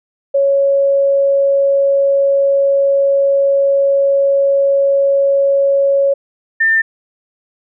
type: tone pair in turn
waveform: sine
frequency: 554.4 / 1796.1 Hz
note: C#5 / A6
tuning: 0 / +35 cents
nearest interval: octave + minor sixth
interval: 2035 cents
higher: second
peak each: -9 dBFS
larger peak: neither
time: 0.34-6.14 / 6.6-6.82 s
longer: first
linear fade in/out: 10 ms
effects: none